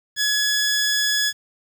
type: tone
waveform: 15% pulse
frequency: 1692 Hz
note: G#6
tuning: 32 cents sharp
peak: -12 dBFS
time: 0.16-1.33 s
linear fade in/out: 50 ms
effects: 8-bit

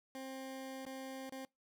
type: tone with dropouts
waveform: 20% pulse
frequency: 264.8 Hz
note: C4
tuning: 21 cents sharp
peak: -39 dBFS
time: 0.15-1.45 s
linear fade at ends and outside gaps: 1 ms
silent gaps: 0.853-0.864 / 1.295-1.322 s
effects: noise-tail reverb RT60 0.2 s tail -25 dB re dry

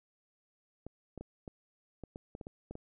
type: clicks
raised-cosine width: 2 ms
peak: -30 dBFS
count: 11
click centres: 0.866 / 1.177 / 1.21 / 1.478 / 2.037 / 2.159 / 2.351 / 2.412 / 2.469 / 2.71 / 2.754 s
effects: none

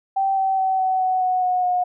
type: tone with pitch steps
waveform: sine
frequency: 777 / 769 / 761 / 753.1 / 745.3 / 737.6 / 730 / 722.5 Hz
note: G5 / G5 / F#5 / F#5 / F#5 / F#5 / F#5 / F#5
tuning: -16 / -33 / +48 / +30 / +12 / -6 / -24 / -41 cents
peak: -17 dBFS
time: 0.16-1.84 s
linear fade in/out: 10 ms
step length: 210 ms
effects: none

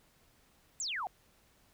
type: exponential sweep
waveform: sine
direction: down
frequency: 7970 to 698.5 Hz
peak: -34 dBFS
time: 0.8-1.07 s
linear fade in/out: 0 ms
effects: pink hiss -67 dBFS RMS until 1.73 s

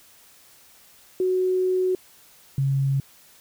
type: tone pair in turn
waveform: sine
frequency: 370 / 136.69 Hz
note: F#4 / C#3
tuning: 0 / -24 cents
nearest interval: octave + perfect fourth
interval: 1724 cents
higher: first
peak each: -19 dBFS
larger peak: neither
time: 1.2-1.95 / 2.58-3 s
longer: first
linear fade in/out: 2 ms
effects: white hiss -53 dBFS RMS until 3.4 s

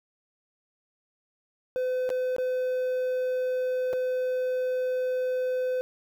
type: tone with dropouts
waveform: triangle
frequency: 508 Hz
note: B4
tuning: 49 cents sharp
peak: -23 dBFS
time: 1.76-5.81 s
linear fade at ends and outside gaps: 0 ms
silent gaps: 2.092-2.102 / 2.364-2.383 / 3.93-3.934 s
effects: 10-bit

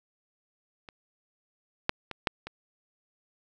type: clicks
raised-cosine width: 0.3 ms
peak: -28 / -7 / -20 / -8 / -22 dBFS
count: 5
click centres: 0.888 / 1.894 / 2.113 / 2.272 / 2.47 s
effects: none

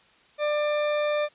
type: tone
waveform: 40% pulse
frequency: 595 Hz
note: D5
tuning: 22 cents sharp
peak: -22 dBFS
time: 0.38-1.29 s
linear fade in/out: 50 ms
effects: white hiss -58 dBFS RMS until 1.34 s + resampled to 8000 Hz

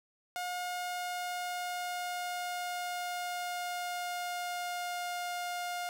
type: tone with pitch glide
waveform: sawtooth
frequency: 717 to 708.8 Hz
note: F5 to F5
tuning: +45 to +25 cents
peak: -31 dBFS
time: 0.36-5.89 s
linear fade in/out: 0 ms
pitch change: -20 cents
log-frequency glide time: 0.48-5.22 s
effects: none

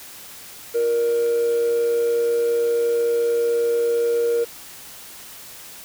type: tone with amplitude modulation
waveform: triangle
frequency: 470 Hz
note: A#4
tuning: 14 cents sharp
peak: -12 dBFS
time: 0.74-4.45 s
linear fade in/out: 20 ms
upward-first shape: sine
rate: 131 Hz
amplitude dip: 40%
effects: tanh soft clip ceiling -13 dBFS + white hiss -40 dBFS RMS until 5.84 s

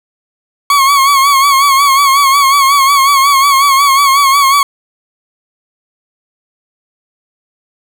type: tone with vibrato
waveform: 40% pulse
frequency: 1108 Hz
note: C#6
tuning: 1 cent flat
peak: -5 dBFS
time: 0.7-4.63 s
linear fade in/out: 2 ms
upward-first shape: sine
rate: 5.5 Hz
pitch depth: 62 cents each way
effects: none

